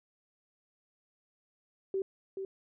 sine tone with echo, 385.7 Hz, G4, 28 cents flat, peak -29 dBFS, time 1.94-2.02 s, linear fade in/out 2 ms, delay 430 ms, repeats 1, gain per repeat -6 dB, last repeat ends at 2.45 s, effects none

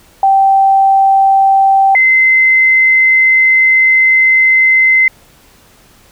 sine tone pair in turn, 779 / 2062 Hz, G5 / C7, -11 / -26 cents, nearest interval octave + perfect fourth, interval 1685 cents, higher second, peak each -5 dBFS, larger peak neither, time 0.23-1.95 / 1.95-5.08 s, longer second, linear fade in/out 2 ms, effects pink hiss -45 dBFS RMS until 6.11 s

